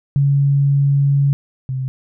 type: tone pair in turn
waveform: sine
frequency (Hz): 140.3 / 131.06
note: C#3 / C3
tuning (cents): +21 / +3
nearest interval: minor second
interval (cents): 118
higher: first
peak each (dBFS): -11 / -19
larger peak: first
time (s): 0.16-1.33 / 1.69-1.88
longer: first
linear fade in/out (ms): 0
effects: none